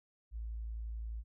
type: tone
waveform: sine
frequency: 55.7 Hz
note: A1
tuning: 22 cents sharp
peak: -38 dBFS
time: 0.31-1.24 s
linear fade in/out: 50 ms
effects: none